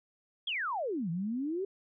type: exponential two-way sweep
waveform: sine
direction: down then up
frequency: 3419 to 160 to 403.5 Hz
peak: -31 dBFS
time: 0.47-1.65 s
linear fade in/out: 5 ms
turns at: 1.1 s
effects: none